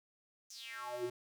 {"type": "tone with high-pass filter sweep", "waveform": "square", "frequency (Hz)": 123.1, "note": "B2", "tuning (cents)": -5, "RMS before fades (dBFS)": -43, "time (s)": [0.5, 1.1], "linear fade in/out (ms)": 5, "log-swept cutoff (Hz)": [6500, 260], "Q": 5.7, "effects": []}